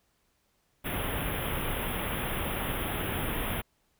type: band-stop noise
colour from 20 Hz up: pink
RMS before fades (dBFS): -32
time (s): 0.84-3.62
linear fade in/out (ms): 20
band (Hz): 3500 to 9900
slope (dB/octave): 96
effects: pink hiss -72 dBFS RMS until 3.99 s

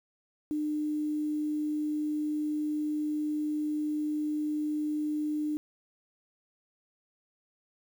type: tone with quantisation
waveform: sine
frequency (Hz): 301.7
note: D4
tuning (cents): +47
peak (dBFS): -28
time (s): 0.51-5.57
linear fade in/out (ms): 0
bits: 9
effects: none

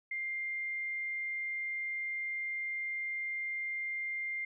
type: tone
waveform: sine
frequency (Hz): 2100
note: C7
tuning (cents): +6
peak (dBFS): -34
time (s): 0.11-4.45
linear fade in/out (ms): 5
effects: none

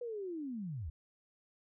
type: linear sweep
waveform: sine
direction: down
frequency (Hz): 493.9 to 64.1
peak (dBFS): -38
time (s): 0.01-0.9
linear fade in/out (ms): 5
effects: none

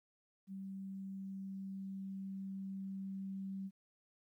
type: tone with level ramp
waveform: sine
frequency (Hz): 193.3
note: G3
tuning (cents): -24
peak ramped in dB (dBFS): -43 to -40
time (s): 0.47-3.71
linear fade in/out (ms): 50
effects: 13-bit

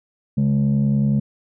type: tone pair together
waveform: sine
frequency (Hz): 138.9 / 209.5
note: C#3 / G#3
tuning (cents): +4 / +15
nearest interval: perfect fifth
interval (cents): 711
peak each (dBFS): -16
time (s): 0.37-1.2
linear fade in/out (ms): 10
effects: tanh soft clip ceiling -12 dBFS

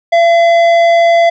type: tone with tanh clipping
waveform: triangle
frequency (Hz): 678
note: E5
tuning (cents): +49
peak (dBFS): -7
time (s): 0.12-1.3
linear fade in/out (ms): 10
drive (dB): 15
effects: none

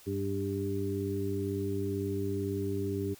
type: harmonic tone with a mistuned harmonic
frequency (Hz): 98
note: G2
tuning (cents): 0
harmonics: 1 / 2 / 3 / 4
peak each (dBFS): -35 / -39 / -36 / -34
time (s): 0.06-3.15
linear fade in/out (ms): 20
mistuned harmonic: 4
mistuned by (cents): +18
effects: white hiss -56 dBFS RMS until 3.19 s

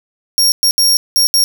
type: tone bursts at uneven times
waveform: sawtooth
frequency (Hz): 5570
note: F8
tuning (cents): -5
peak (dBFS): -6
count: 5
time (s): 0.38-0.52 / 0.63-0.71 / 0.78-0.97 / 1.16-1.27 / 1.34-1.44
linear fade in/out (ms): 0
effects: none

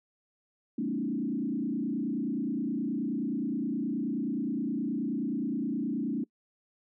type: tone with frequency modulation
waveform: sine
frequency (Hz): 256.1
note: C4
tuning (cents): -37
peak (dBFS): -28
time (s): 0.78-6.24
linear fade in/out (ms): 5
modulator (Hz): 29.5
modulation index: 1.9
effects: noise-tail reverb RT60 0.1 s tail -23 dB re dry

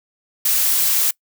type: noise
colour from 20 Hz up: blue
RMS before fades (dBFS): -17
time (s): 0.45-1.11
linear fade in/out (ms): 5
effects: noise-tail reverb RT60 0.1 s tail -24 dB re dry

